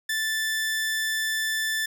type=tone; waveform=sawtooth; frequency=1760 Hz; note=A6; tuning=in tune; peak=-21 dBFS; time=0.09-1.86 s; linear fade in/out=5 ms; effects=none